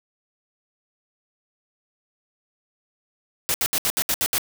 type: noise bursts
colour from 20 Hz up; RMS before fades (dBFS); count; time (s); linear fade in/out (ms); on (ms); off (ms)
white; -22; 8; 3.49-4.381; 0; 51; 69
effects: none